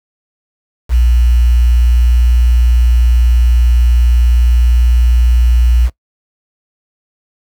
sine tone with quantisation, 59.8 Hz, A#1, 45 cents sharp, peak -6 dBFS, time 0.89-5.9 s, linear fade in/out 50 ms, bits 5, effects noise-tail reverb RT60 0.1 s tail -20 dB re dry

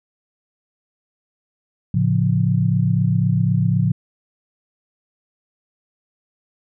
sine chord, A augmented, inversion none, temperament equal with one note detuned, 110.64 / 138.59 / 174.61 Hz, A2 / C#3 / E#3, +10 / 0 / 0 cents, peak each -19 dBFS, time 1.94-3.92 s, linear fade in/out 5 ms, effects none

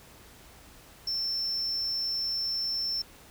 triangle tone, 5370 Hz, E8, 31 cents sharp, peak -27 dBFS, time 1.07-3.02 s, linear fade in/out 5 ms, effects added 60 Hz sine -61 dBFS peak until 3.3 s + pink hiss -53 dBFS RMS until 3.3 s

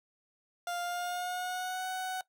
30% pulse tone with pitch glide, 700 to 745.9 Hz, F5 to F#5, +4 to +14 cents, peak -31 dBFS, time 0.67-2.21 s, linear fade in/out 2 ms, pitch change +110 cents, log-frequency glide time 0.81-1.87 s, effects noise-tail reverb RT60 0.1 s tail -18 dB re dry

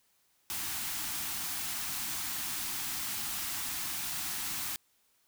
white band-stop noise, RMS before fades -36 dBFS, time 0.5-4.76 s, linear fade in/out 0 ms, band 350 to 700 Hz, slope 48 dB/octave, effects white hiss -71 dBFS RMS until 5.27 s

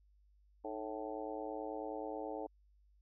harmonic tone with a mistuned harmonic, 109.3 Hz, A2, 11 cents flat, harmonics 3 / 4 / 5 / 6 / 7 / 8, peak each -46 / -45 / -46 / -49 / -47 / -50 dBFS, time 0.64-2.47 s, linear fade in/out 10 ms, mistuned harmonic 3, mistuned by -95 cents, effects added 50 Hz sine -65 dBFS peak until 3.01 s

